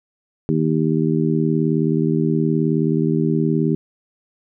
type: harmonic tone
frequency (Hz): 79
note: D#2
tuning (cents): +27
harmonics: 2 / 3 / 4 / 5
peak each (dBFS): -19 / -21 / -22 / -23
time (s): 0.49-3.75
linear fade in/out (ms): 0
effects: none